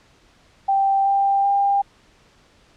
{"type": "tone with pitch steps", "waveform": "sine", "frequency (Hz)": [784, 791.3, 798.6], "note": ["G5", "G5", "G5"], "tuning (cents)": [0, 16, 32], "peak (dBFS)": -15, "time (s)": [0.68, 1.82], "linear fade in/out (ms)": 10, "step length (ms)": 380, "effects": ["pink hiss -55 dBFS RMS until 2.76 s", "low-pass 6000 Hz 12 dB/octave"]}